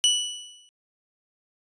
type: tone with exponential decay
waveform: sawtooth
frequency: 2956 Hz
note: F#7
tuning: 2 cents flat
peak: -12 dBFS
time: 0.04-0.69 s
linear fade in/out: 0 ms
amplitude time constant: 140 ms
effects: resampled to 22050 Hz